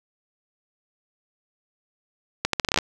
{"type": "accelerating click train", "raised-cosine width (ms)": 0.2, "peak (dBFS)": -3, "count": 10, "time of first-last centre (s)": [2.45, 2.787], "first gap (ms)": 83, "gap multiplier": 0.78, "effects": []}